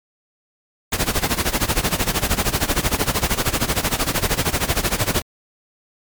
pink noise with tremolo, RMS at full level -17 dBFS, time 0.92-5.22 s, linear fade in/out 5 ms, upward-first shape sine, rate 13 Hz, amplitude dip 85%, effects MP3 96 kbps

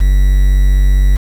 triangle tone with quantisation, 47.73 Hz, G1, 45 cents flat, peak -4 dBFS, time 0-1.17 s, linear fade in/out 10 ms, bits 5, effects none

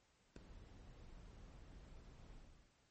brown noise with ADSR envelope, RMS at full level -39 dBFS, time 0.36-2.72 s, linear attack 3 ms, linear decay 4 ms, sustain -19 dB, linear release 380 ms, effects pink hiss -75 dBFS RMS until 2.9 s + MP3 32 kbps

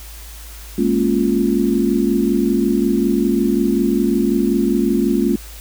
sine chord, Bb minor seventh, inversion third, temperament equal, 207.7 / 233.1 / 277.2 / 349.2 Hz, Ab3 / Bb3 / Db4 / F4, 0 / 0 / 0 / 0 cents, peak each -19 dBFS, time 0.78-5.36 s, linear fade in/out 5 ms, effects added 54 Hz sine -34 dBFS peak until 5.6 s + white hiss -39 dBFS RMS until 5.6 s

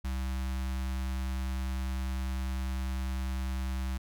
square tone with notch filter, 65 Hz, C2, 11 cents flat, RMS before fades -33 dBFS, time 0.04-3.98 s, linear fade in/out 10 ms, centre 460 Hz, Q 0.86, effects none

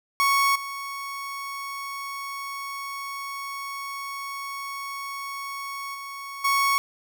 30% pulse tone with level steps, 1108.7 Hz, C#6, in tune, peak -16 / -29 / -32 / -17 dBFS, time 0.2-6.78 s, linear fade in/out 0 ms, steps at 0.55 / 5.94 / 6.44 s, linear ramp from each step 10 ms, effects none

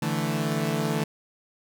sawtooth chord, D suspended second, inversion none, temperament equal, 146.83 / 164.81 / 220 Hz, D3 / E3 / A3, 0 / 0 / 0 cents, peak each -25 dBFS, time 0.02-1.04 s, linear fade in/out 5 ms, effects none

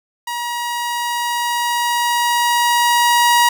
sawtooth tone with level ramp, 955 Hz, A#5, 42 cents sharp, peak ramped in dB -18 to -6 dBFS, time 0.27-3.49 s, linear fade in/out 5 ms, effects none

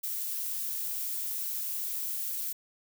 violet noise, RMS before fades -34 dBFS, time 0.03-2.53 s, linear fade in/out 10 ms, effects none

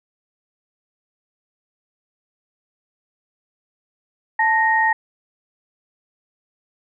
sine tone pair together, 880.5 / 1864 Hz, A5 / A#6, +1 / -1 cents, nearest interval octave + minor second, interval 1298 cents, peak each -17 dBFS, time 4.39-4.93 s, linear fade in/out 5 ms, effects none

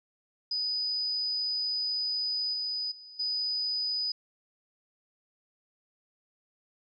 sine tone with level steps, 4978 Hz, D#8, in tune, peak -28 / -30 / -46 / -28 dBFS, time 0.51-4.12 s, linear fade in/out 5 ms, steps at 2.53 / 2.91 / 3.19 s, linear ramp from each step 10 ms, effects none

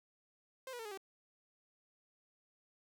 sawtooth tone with pitch steps, 523.3 / 485.4 / 450.3 / 417.7 / 387.5 Hz, C5 / B4 / A4 / G#4 / G4, 0 / -30 / +40 / +10 / -20 cents, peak -40 dBFS, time 0.67-0.975 s, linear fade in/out 2 ms, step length 61 ms, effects none

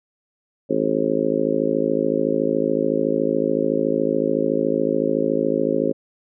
harmonic tone, 53.8 Hz, A1, 38 cents flat, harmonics 3 / 4 / 5 / 6 / 7 / 8 / 9 / 10, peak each -32 / -28 / -24 / -26 / -25 / -24 / -33 / -24 dBFS, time 0.69-5.93 s, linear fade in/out 20 ms, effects none

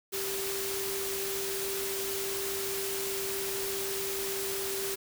sine tone in noise, 391.2 Hz, G4, 4 cents flat, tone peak -35 dBFS, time 0.12-4.96 s, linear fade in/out 20 ms, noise white, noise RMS -35 dBFS, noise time 0.12-4.96 s, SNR -3 dB, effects none

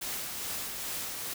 white noise with tremolo, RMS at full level -35 dBFS, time 0.01-1.34 s, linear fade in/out 10 ms, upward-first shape triangle, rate 2.4 Hz, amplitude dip 35%, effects none

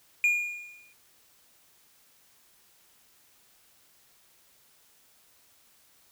triangle tone with exponential decay, 2428 Hz, D#7, 43 cents flat, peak -17 dBFS, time 0.24-0.93 s, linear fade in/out 1 ms, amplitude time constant 150 ms, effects white hiss -62 dBFS RMS until 6.11 s

